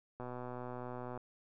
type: click train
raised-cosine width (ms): 1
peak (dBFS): -30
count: 122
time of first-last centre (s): 0.2-1.176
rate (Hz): 124
effects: none